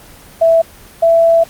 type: tone pair in turn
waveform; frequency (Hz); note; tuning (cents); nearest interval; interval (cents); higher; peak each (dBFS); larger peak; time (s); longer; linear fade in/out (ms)
sine; 659.3 / 665; E5 / E5; 0 / +15; unison; 15; second; -6; neither; 0.41-0.62 / 1.02-1.44; second; 10
effects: pink hiss -39 dBFS RMS until 1.49 s + Opus 24 kbps